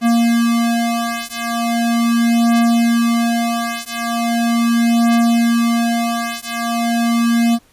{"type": "beating tone pair", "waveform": "square", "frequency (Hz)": [233.1, 233.49], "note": ["A#3", "A#3"], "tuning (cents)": [0, 3], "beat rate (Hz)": 0.39, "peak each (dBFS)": -17, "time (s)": [0.01, 7.59], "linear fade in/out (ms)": 50, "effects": ["pink hiss -53 dBFS RMS until 7.72 s", "resampled to 32000 Hz"]}